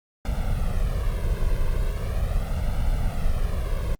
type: noise with flanger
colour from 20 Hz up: brown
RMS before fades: -23 dBFS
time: 0.25-3.95 s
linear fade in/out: 2 ms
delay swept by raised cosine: 1.4 to 1.94 ms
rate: 0.39 Hz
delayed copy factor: +0.9
effects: Opus 48 kbps